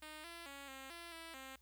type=tone with pitch steps; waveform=5% pulse; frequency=307.8 / 338.9 / 278.7 / 267.3 / 340 / 329.3 / 265.4 Hz; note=D#4 / E4 / C#4 / C4 / F4 / E4 / C4; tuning=-19 / +48 / +9 / +37 / -46 / -2 / +25 cents; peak=-38 dBFS; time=0.02-1.56 s; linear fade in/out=5 ms; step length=220 ms; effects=added 60 Hz sine -68 dBFS peak until 1.61 s + white hiss -75 dBFS RMS until 1.61 s

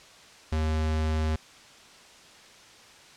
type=tone; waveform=square; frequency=78.3 Hz; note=D#2; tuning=11 cents sharp; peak=-25 dBFS; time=0.52-1.36 s; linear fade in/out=5 ms; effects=white hiss -51 dBFS RMS until 3.16 s + low-pass 6000 Hz 12 dB/octave

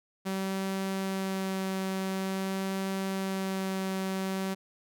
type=tone with vibrato; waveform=sawtooth; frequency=191.5 Hz; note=G3; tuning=40 cents flat; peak=-26 dBFS; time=0.25-4.55 s; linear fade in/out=20 ms; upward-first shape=sine; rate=0.47 Hz; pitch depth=9 cents each way; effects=none

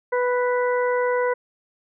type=harmonic tone; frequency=493.9 Hz; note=B4; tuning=in tune; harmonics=1 / 2 / 3 / 4; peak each=-20 / -26 / -30 / -32 dBFS; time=0.12-1.34 s; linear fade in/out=10 ms; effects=none

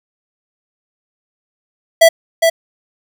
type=tone with echo; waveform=square; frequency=659.3 Hz; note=E5; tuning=in tune; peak=-4 dBFS; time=2.01-2.09 s; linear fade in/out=10 ms; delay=410 ms; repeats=1; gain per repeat=-5 dB; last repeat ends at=2.5 s; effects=none

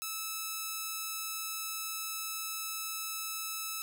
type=tone; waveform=5% pulse; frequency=1306 Hz; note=E6; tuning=17 cents flat; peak=-24 dBFS; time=0.02-3.82 s; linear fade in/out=0 ms; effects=none

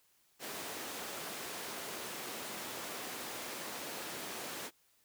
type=high-pass noise; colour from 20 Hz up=pink; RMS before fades=-43 dBFS; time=0.39-4.71 s; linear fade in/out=50 ms; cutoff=290 Hz; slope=12 dB/octave; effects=white hiss -71 dBFS RMS until 5.04 s

